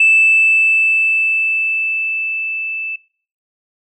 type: tone with level ramp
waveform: sine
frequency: 2637 Hz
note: E7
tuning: in tune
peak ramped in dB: -6 to -21 dBFS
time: 0-2.96 s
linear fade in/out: 5 ms
effects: noise-tail reverb RT60 0.5 s tail -24 dB re dry + tanh soft clip ceiling -3 dBFS